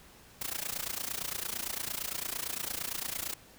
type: noise with amplitude modulation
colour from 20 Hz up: white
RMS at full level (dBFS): -33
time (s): 0.41-3.34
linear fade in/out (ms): 5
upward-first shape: sine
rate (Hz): 28.8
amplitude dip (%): 90
effects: pink hiss -56 dBFS RMS until 3.58 s